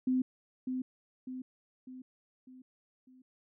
sine tone with echo, 256.4 Hz, C4, 35 cents flat, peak -26 dBFS, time 0.07-0.22 s, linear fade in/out 5 ms, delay 600 ms, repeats 5, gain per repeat -6 dB, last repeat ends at 3.22 s, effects none

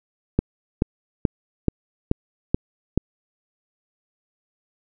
click train, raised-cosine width 3 ms, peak -4 dBFS, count 7, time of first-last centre 0.39-2.976 s, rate 2.32 Hz, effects none

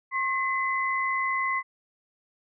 sine tone pair together, 1075.4 / 2030 Hz, C6 / B6, +47 / +47 cents, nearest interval major seventh, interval 1100 cents, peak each -27 dBFS, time 0.11-1.63 s, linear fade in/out 50 ms, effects none

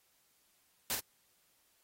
white noise with echo, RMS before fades -34 dBFS, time 0.9-0.95 s, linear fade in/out 0 ms, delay 47 ms, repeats 1, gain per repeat -5 dB, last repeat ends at 0.997 s, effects white hiss -72 dBFS RMS until 1.83 s + AAC 48 kbps

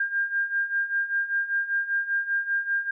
sine beating tone pair, 1600 / 1605.1 Hz, G6 / G6, +35 / +41 cents, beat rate 5.1 Hz, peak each -29 / -25 dBFS, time 0-2.91 s, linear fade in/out 5 ms, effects none

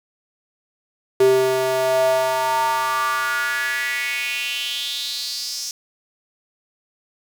square tone with high-pass filter sweep, 130.2 Hz, C3, 8 cents flat, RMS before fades -21 dBFS, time 1.2-5.71 s, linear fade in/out 2 ms, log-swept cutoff 390 to 5700 Hz, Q 5.2, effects 7-bit

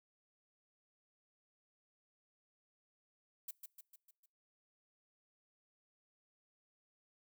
violet noise with echo, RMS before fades -44 dBFS, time 3.48-3.51 s, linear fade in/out 5 ms, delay 150 ms, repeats 5, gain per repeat -5 dB, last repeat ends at 4.26 s, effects noise-tail reverb RT60 0.5 s tail -25 dB re dry

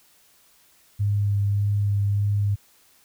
sine tone with vibrato, 101.6 Hz, G#2, 38 cents flat, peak -19 dBFS, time 0.99-2.56 s, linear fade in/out 20 ms, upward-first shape sine, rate 1.7 Hz, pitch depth 12 cents each way, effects white hiss -58 dBFS RMS until 3.04 s

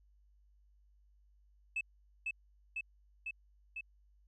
sine tone with echo, 2613 Hz, E7, 16 cents flat, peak -31 dBFS, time 1.76-1.81 s, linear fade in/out 5 ms, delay 500 ms, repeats 4, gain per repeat -2 dB, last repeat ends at 3.81 s, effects tanh soft clip ceiling -31 dBFS + added 50 Hz sine -64 dBFS peak until 4.27 s

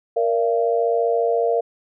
sine chord, Bb major, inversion none, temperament equal with one note detuned, 466.2 / 587.3 / 681.7 Hz, Bb4 / D5 / F5, 0 / 0 / -42 cents, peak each -19 / -25 / -21 dBFS, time 0.16-1.61 s, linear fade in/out 10 ms, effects none

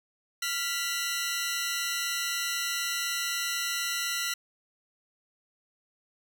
15% pulse tone cluster, 1390 / 1971 / 3028 Hz, F6 / B6 / F#7, -9 / -4 / +39 cents, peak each -26 / -26 / -30 dBFS, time 0.42-4.34 s, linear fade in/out 5 ms, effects none

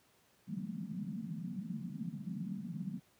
pink band-pass noise, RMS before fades -41 dBFS, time 0.47-3 s, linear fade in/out 20 ms, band 160 to 220 Hz, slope 48 dB/octave, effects pink hiss -69 dBFS RMS until 3.19 s + high-pass 100 Hz 12 dB/octave

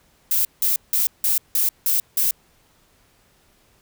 violet noise bursts, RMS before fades -19 dBFS, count 7, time 0.31-2.31 s, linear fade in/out 2 ms, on 140 ms, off 170 ms, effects pink hiss -59 dBFS RMS until 3.81 s

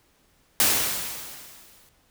white noise with exponential decay, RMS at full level -18 dBFS, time 0.6-1.89 s, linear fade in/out 1 ms, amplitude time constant 280 ms, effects pink hiss -63 dBFS RMS until 2.1 s

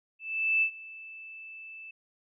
sine tone with ADSR envelope, 2637 Hz, E7, in tune, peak -21 dBFS, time 0.19-1.91 s, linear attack 430 ms, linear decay 84 ms, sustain -21 dB, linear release 5 ms, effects none

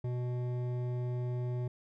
triangle tone with hard clipping, 123.47 Hz, B2, in tune, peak -34 dBFS, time 0.04-1.68 s, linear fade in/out 5 ms, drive 15 dB, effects none

